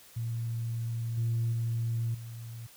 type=tone with level steps; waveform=sine; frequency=115.7 Hz; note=A#2; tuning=13 cents flat; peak=-30 / -25 / -27 / -39 dBFS; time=0.16-2.67 s; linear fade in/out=10 ms; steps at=1.17 / 1.52 / 2.14 s; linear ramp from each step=10 ms; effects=tanh soft clip ceiling -23 dBFS + white hiss -55 dBFS RMS until 2.76 s